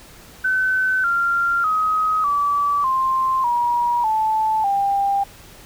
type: tone with pitch steps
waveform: sine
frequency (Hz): 1520 / 1385.8 / 1263.5 / 1151.9 / 1050.3 / 957.5 / 873 / 795.9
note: F#6 / F6 / D#6 / D6 / C6 / A#5 / A5 / G5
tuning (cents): +46 / -14 / +26 / -34 / +6 / +46 / -14 / +26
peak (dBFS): -16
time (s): 0.44-5.24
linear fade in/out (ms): 10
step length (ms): 600
effects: pink hiss -44 dBFS RMS until 5.65 s